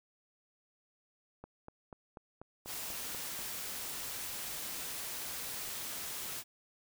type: click train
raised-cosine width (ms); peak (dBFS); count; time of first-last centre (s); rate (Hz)
1; -33; 9; 1.44-3.391; 4.1
type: noise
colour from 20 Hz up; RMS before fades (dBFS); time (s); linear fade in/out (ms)
white; -41; 2.65-6.44; 50
effects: none